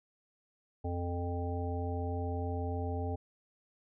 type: harmonic tone with a mistuned harmonic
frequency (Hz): 87.31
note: F2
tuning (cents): 0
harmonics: 1 / 3 / 5 / 7 / 9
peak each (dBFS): -34 / -41 / -41 / -45 / -42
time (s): 0.84-3.16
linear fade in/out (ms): 10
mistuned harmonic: 1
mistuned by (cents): -22
effects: none